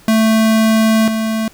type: tone pair in turn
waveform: square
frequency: 221 / 221 Hz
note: A3 / A3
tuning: +8 / +8 cents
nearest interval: unison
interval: 0 cents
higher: neither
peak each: -10 / -16 dBFS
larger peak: first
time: 0.08-1.08 / 1.08-1.48 s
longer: first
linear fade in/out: 2 ms
effects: pink hiss -45 dBFS RMS until 1.53 s